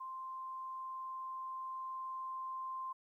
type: tone with level ramp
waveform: sine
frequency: 1046.5 Hz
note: C6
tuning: in tune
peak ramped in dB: -42 to -39 dBFS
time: 0-2.93 s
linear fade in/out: 10 ms
effects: 13-bit